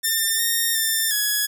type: tone with pitch steps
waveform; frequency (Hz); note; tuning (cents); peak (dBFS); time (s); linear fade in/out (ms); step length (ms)
5% pulse; 1798 / 1839 / 1791 / 1681; A6 / A#6 / A6 / G#6; +37 / -24 / +30 / +20; -9; 0.03-1.47; 20; 360
effects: none